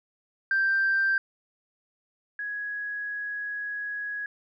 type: tone pair in turn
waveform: sine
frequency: 1574 / 1667.6 Hz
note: G6 / G#6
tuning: +7 / +7 cents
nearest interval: minor second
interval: 100 cents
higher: second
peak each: -20 / -30 dBFS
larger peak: first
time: 0.51-1.18 / 2.39-4.26 s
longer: second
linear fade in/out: 2 ms
effects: tanh soft clip ceiling -17 dBFS